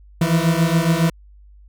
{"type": "beating tone pair", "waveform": "40% pulse", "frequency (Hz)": [161.8, 169], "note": ["E3", "E3"], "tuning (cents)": [-32, 43], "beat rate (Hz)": 7.2, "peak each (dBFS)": -17, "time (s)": [0.21, 1.1], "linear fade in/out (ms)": 5, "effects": ["added 50 Hz sine -43 dBFS peak until 1.68 s"]}